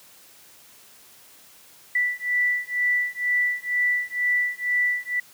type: beating tone pair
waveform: sine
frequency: 1969 / 1971.1 Hz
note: B6 / B6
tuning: -6 / -4 cents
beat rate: 2.1 Hz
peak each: -24 dBFS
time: 1.95-5.2 s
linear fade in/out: 5 ms
effects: white hiss -51 dBFS RMS until 5.33 s + high-pass 80 Hz 12 dB/octave